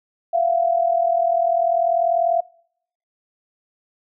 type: tone pair together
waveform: sine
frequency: 676.8 / 717 Hz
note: E5 / F5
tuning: +45 / +45 cents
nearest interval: minor second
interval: 100 cents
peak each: -17 / -22 dBFS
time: 0.33-2.41 s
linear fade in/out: 10 ms
effects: noise-tail reverb RT60 0.7 s tail -25 dB re dry